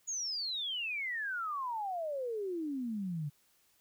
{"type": "exponential sweep", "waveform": "sine", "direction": "down", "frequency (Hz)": [6840, 140.8], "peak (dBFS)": -34, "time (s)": [0.07, 3.3], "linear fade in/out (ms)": 20, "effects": ["white hiss -70 dBFS RMS until 3.8 s"]}